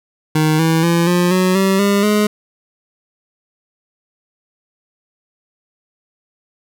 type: tone with pitch steps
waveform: 25% pulse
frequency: 155.56 / 162.35 / 169.44 / 176.84 / 184.57 / 192.63 / 201 / 209.8 Hz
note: D#3 / E3 / E3 / F3 / F#3 / G3 / G3 / G#3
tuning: 0 / -26 / +48 / +22 / -4 / -30 / +44 / +18 cents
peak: -8 dBFS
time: 0.35-2.27 s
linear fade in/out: 5 ms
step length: 240 ms
effects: none

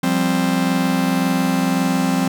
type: chord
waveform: 45% pulse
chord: F suspended second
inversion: none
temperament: just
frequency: 174.61 / 196.44 / 261.9 Hz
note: F3 / G3 / C4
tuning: 0 / +4 / +2 cents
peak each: -21 / -22 / -19 dBFS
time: 0.03-2.28 s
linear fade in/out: 5 ms
effects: none

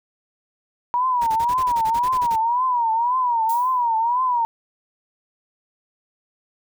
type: tone with vibrato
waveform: sine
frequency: 956 Hz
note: A#5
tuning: 43 cents sharp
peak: -17 dBFS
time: 0.94-4.45 s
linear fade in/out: 0 ms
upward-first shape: triangle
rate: 1.9 Hz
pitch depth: 150 cents each way
type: noise bursts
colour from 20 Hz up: pink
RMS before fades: -35 dBFS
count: 13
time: 1.21-2.361 s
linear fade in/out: 10 ms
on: 59 ms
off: 32 ms
type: noise with exponential decay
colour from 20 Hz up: violet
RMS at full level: -30 dBFS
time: 3.49-3.86 s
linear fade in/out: 5 ms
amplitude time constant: 80 ms
effects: none

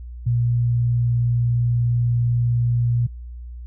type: tone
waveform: sine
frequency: 119.6 Hz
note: A#2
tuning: 45 cents sharp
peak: -16 dBFS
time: 0.26-3.07 s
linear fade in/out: 10 ms
effects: added 60 Hz sine -32 dBFS peak until 3.66 s

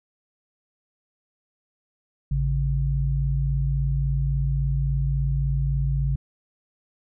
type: tone pair together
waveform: sine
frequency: 55 / 138.59 Hz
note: A1 / C#3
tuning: 0 / 0 cents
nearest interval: octave + major third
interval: 1600 cents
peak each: -23 / -23 dBFS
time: 2.31-6.16 s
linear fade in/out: 5 ms
effects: none

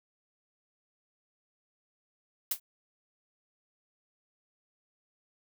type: noise with exponential decay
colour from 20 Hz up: blue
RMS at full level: -24 dBFS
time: 2.51-2.6 s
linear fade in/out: 5 ms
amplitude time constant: 19 ms
effects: none

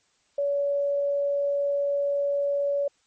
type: tone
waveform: sine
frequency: 567 Hz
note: C#5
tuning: 39 cents sharp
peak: -22 dBFS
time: 0.38-2.88 s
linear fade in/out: 5 ms
effects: white hiss -67 dBFS RMS until 3.06 s + MP3 32 kbps

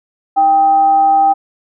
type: tone with frequency modulation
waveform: sine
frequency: 789 Hz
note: G5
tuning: 11 cents sharp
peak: -7 dBFS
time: 0.36-1.34 s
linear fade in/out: 20 ms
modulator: 474 Hz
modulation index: 0.2
effects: none

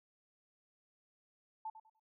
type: tone with echo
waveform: sine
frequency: 880 Hz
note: A5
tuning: in tune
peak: -39 dBFS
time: 1.65-1.7 s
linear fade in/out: 5 ms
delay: 99 ms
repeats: 3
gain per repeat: -12 dB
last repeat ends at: 1.997 s
effects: none

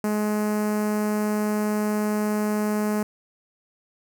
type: tone with notch filter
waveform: sawtooth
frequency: 210.9 Hz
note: G#3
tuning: 27 cents sharp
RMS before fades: -24 dBFS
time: 0.04-3.03 s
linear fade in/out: 2 ms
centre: 3500 Hz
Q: 0.58
effects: none

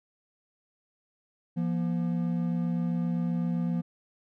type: tone pair together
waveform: triangle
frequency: 171.8 / 239.5 Hz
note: F3 / A#3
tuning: -28 / +47 cents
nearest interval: tritone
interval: 575 cents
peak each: -25 / -30 dBFS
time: 1.56-3.82 s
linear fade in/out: 20 ms
effects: none

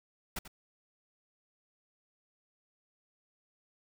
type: noise with echo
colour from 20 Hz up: pink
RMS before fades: -37 dBFS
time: 0.36-0.39 s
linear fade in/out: 5 ms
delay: 89 ms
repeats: 1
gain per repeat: -12 dB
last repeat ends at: 0.479 s
effects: none

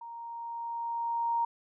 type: tone with level ramp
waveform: sine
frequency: 932.3 Hz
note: A#5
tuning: in tune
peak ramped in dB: -41 to -25 dBFS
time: 0.01-1.45 s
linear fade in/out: 5 ms
effects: none

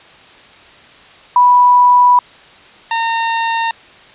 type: tone pair in turn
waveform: sine / sawtooth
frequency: 984 / 914.7 Hz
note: B5 / A#5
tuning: -7 / -33 cents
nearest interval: minor second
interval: 126 cents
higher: first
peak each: -5 / -10 dBFS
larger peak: first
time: 1.36-2.19 / 2.91-3.71 s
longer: first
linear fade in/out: 2 ms
effects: white hiss -41 dBFS RMS until 4.14 s + resampled to 8000 Hz

